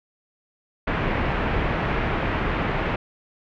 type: low-pass noise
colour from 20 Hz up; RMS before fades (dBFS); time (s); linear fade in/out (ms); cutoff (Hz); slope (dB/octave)
pink; -24; 0.87-2.96; 5; 2500; 24
effects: none